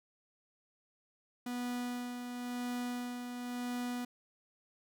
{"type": "tone with tremolo", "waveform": "45% pulse", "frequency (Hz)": 245.1, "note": "B3", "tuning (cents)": -13, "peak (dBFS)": -35, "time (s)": [1.46, 4.05], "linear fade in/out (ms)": 5, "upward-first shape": "sine", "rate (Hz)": 0.96, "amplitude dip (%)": 45, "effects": []}